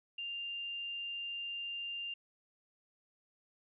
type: tone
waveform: sine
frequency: 2794 Hz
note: F7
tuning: in tune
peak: -38 dBFS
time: 0.18-2.14 s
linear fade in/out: 5 ms
effects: none